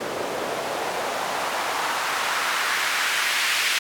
white noise with band-pass filter sweep, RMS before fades -25 dBFS, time 0-3.79 s, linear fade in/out 10 ms, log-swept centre 450 to 2300 Hz, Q 1.3, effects none

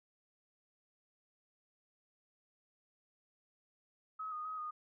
sine tone with pitch steps, 1278 / 1233 / 1265 / 1231 Hz, D#6 / D#6 / D#6 / D#6, +46 / -16 / +28 / -19 cents, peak -39 dBFS, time 4.19-4.71 s, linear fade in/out 10 ms, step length 130 ms, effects none

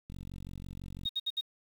click train, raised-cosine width 5 ms, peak -32 dBFS, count 45, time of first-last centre 0.1-1.057 s, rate 46 Hz
sine tone bursts, 3729 Hz, A#7, in tune, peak -29 dBFS, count 4, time 1.05-1.411 s, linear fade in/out 10 ms, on 43 ms, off 63 ms
effects 9-bit

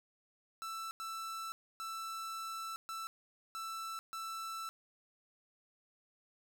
45% pulse tone bursts at uneven times, 1327 Hz, E6, 11 cents sharp, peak -40 dBFS, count 6, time 0.62-0.91 / 1-1.52 / 1.8-2.76 / 2.89-3.07 / 3.55-3.99 / 4.13-4.69 s, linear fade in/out 0 ms, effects none

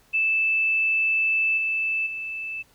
sine tone with level steps, 2634 Hz, E7, 2 cents flat, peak -19 / -22 / -29 dBFS, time 0.13-2.63 s, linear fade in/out 20 ms, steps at 1.57 / 2.06 s, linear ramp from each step 10 ms, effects pink hiss -59 dBFS RMS until 2.74 s

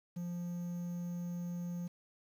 triangle tone with quantisation, 174.61 Hz, F3, in tune, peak -35 dBFS, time 0.16-1.88 s, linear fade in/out 10 ms, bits 10, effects none

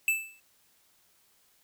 square tone with exponential decay, 2637 Hz, E7, in tune, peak -21 dBFS, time 0.08-0.4 s, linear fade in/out 1 ms, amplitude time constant 68 ms, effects white hiss -66 dBFS RMS until 1.63 s

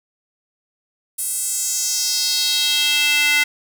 square tone with high-pass filter sweep, 293.7 Hz, D4, in tune, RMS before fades -19 dBFS, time 1.18-3.44 s, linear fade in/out 10 ms, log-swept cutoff 9900 to 2100 Hz, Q 3, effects none

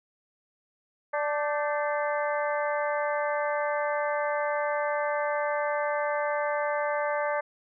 harmonic tone with a mistuned harmonic, 293.7 Hz, D4, in tune, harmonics 2 / 3 / 4 / 5 / 6 / 7, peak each -28 / -32 / -34 / -36 / -38 / -39 dBFS, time 1.13-7.41 s, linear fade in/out 10 ms, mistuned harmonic 5, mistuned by +94 cents, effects none

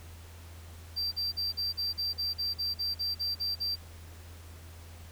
triangle tone bursts, 4700 Hz, D8, 1 cent sharp, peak -28 dBFS, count 14, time 0.96-3.759 s, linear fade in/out 20 ms, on 160 ms, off 43 ms, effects added 83 Hz sine -46 dBFS peak until 5.11 s + pink hiss -54 dBFS RMS until 5.11 s

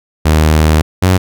sawtooth tone pair in turn, 77.78 / 92.5 Hz, D#2 / F#2, 0 / 0 cents, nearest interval minor third, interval 300 cents, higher second, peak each -3 dBFS, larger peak neither, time 0.25-0.82 / 1.02-1.18 s, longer first, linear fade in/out 10 ms, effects none

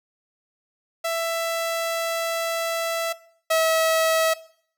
sawtooth tone pair in turn, 664 / 645.8 Hz, E5 / E5, +12 / -36 cents, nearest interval unison, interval 48 cents, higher first, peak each -19 / -14 dBFS, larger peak second, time 1.04-3.13 / 3.5-4.34 s, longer first, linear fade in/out 10 ms, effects noise-tail reverb RT60 0.6 s tail -19 dB re dry

